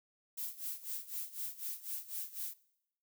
violet noise with tremolo, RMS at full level -39 dBFS, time 0.37-2.54 s, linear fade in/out 10 ms, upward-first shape sine, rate 4 Hz, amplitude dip 85%, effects noise-tail reverb RT60 0.8 s tail -22 dB re dry

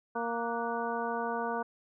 harmonic tone with a mistuned harmonic, 233.1 Hz, A#3, in tune, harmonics 1 / 2 / 3 / 4 / 5 / 6, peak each -39 / -36 / -37 / -36 / -40 / -40 dBFS, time 0.15-1.63 s, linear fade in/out 10 ms, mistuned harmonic 6, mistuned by +92 cents, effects none

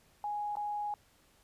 sine tone with dropouts, 830 Hz, G#5, 1 cent flat, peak -33 dBFS, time 0.24-0.94 s, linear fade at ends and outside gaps 1 ms, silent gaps 0.555-0.569 s, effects pink hiss -66 dBFS RMS until 1.43 s + resampled to 32000 Hz

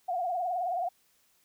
sine tone with vibrato, 713 Hz, F5, 36 cents sharp, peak -28 dBFS, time 0.08-0.89 s, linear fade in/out 10 ms, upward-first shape triangle, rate 19 Hz, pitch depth 110 cents each way, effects white hiss -68 dBFS RMS until 1.44 s

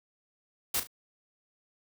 white noise with echo, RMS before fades -29 dBFS, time 0.74-0.8 s, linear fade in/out 5 ms, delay 36 ms, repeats 2, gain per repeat -10 dB, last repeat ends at 0.872 s, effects none

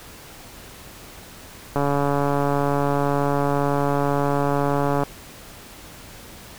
click train, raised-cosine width 1 ms, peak -8 dBFS, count 466, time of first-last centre 1.76-5.035 s, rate 142 Hz, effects pink hiss -42 dBFS RMS until 6.58 s

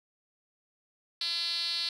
5% pulse tone with band-pass filter, 339.6 Hz, F4, 48 cents flat, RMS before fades -32 dBFS, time 1.21-1.89 s, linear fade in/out 2 ms, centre 4300 Hz, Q 6.2, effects none

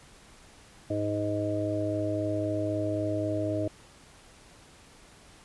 harmonic tone, 103.83 Hz, G#2, in tune, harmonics 1 / 3 / 4 / 5 / 6, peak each -33 / -31 / -39 / -39 / -31 dBFS, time 0.9-3.68 s, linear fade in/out 5 ms, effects pink hiss -54 dBFS RMS until 5.44 s + resampled to 24000 Hz

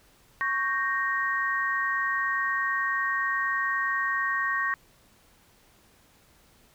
sine chord, G diminished, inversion second, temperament equal, 1108.7 / 1568 / 1864.7 Hz, Db6 / G6 / Bb6, 0 / 0 / 0 cents, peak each -29 / -32 / -27 dBFS, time 0.41-4.74 s, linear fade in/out 0 ms, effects pink hiss -60 dBFS RMS until 6.74 s

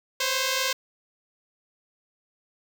5% pulse tone pair together, 513 / 537.1 Hz, C5 / C5, -34 / +45 cents, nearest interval minor second, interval 79 cents, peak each -15 / -15 dBFS, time 0.2-0.73 s, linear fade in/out 5 ms, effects none

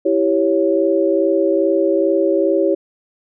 sine chord, C# diminished, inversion first, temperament equal, 329.6 / 392 / 554.4 Hz, E4 / G4 / C#5, 0 / 0 / 0 cents, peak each -17 dBFS, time 0.05-2.75 s, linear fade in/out 10 ms, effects none

